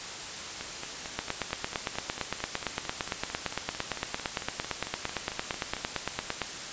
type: two click trains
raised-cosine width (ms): 0.3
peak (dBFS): -12 / -20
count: 47 / 24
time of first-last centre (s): 1.19-6.417 / 0.61-5.767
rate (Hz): 8.8 / 4.46
effects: white hiss -38 dBFS RMS until 6.72 s + resampled to 16000 Hz